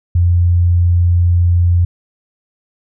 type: tone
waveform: sine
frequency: 87.3 Hz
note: F2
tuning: in tune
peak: -8 dBFS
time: 0.15-1.85 s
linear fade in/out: 5 ms
effects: none